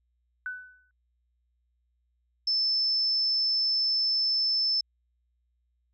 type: tone with exponential decay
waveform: sine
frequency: 1499 Hz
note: F#6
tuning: 22 cents sharp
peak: -29 dBFS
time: 0.46-0.91 s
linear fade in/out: 1 ms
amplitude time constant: 97 ms
type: tone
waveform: sine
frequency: 5274 Hz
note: E8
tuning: in tune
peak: -23 dBFS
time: 2.47-4.81 s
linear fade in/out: 5 ms
effects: added 60 Hz sine -70 dBFS peak until 5.93 s